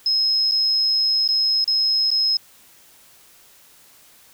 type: tone with dropouts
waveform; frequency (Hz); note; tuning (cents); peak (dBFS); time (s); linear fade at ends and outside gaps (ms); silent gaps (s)
sine; 5140; E8; -45; -16; 0.06-2.37; 2; 0.513-0.519 / 1.278-1.288 / 1.643-1.677 / 2.105-2.114
effects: white hiss -51 dBFS RMS until 4.33 s